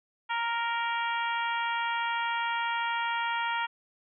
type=harmonic tone; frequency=466.2 Hz; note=A#4; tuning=in tune; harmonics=2 / 3 / 4 / 5 / 6 / 7; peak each=-30 / -34 / -36 / -38 / -40 / -41 dBFS; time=0.29-3.67 s; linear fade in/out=20 ms; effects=none